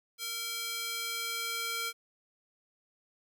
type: tone with high-pass filter sweep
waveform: square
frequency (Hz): 460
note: A#4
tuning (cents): -23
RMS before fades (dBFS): -36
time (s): 0.18-1.93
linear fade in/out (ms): 50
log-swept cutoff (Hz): 3100 to 1700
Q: 0.84
effects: 10-bit